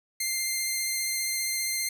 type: tone with vibrato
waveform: 10% pulse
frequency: 2095 Hz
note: C7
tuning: 2 cents sharp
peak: -18 dBFS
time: 0.2-1.89 s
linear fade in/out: 5 ms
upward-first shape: sine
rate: 15 Hz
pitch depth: 14 cents each way
effects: none